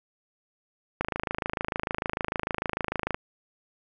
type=click train; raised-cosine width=0.5 ms; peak=-12 dBFS; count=58; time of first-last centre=1.01-3.145 s; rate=26.7 Hz; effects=none